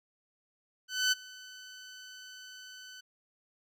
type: tone with ADSR envelope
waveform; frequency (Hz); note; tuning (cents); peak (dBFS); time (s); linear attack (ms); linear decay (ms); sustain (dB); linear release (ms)
15% pulse; 1509; F#6; +34; -17; 0.88-3.01; 240; 21; -23; 10
effects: low-pass 12000 Hz 12 dB/octave